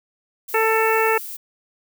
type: noise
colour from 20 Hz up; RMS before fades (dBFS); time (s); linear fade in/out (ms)
violet; -33; 0.48-1.37; 10
type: harmonic tone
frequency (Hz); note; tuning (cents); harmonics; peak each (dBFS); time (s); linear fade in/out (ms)
444.3; A4; +17; 1 / 2 / 3 / 4 / 5 / 6; -19 / -22 / -24 / -25 / -26 / -27; 0.54-1.18; 5
effects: none